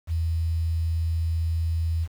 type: tone with quantisation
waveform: sine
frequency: 82.2 Hz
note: E2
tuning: 4 cents flat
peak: -22 dBFS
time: 0.07-2.08 s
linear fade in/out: 50 ms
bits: 8
effects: none